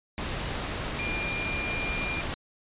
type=tone in noise; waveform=sine; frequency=2400 Hz; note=D7; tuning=37 cents sharp; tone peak=-31 dBFS; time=0.99-2.21 s; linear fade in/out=0 ms; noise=pink; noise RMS=-32 dBFS; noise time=0.18-2.34 s; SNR=-2 dB; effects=resampled to 8000 Hz